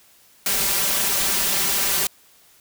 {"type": "noise with comb filter", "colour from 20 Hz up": "white", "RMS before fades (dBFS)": -21, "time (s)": [0.46, 2.07], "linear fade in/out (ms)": 2, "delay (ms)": 5.1, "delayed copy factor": 0.9, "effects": ["white hiss -54 dBFS RMS until 2.6 s"]}